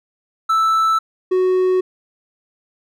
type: tone pair in turn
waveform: triangle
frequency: 1318.5 / 370 Hz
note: E6 / F#4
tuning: 0 / 0 cents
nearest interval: octave + minor seventh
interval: 2200 cents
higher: first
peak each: -11 dBFS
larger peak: neither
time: 0.49-0.99 / 1.31-1.81 s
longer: neither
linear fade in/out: 10 ms
effects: none